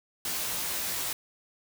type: noise with comb filter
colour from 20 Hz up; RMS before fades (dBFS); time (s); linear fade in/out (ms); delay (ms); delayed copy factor
white; -32; 0.25-1.13; 2; 17; +0.7
effects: none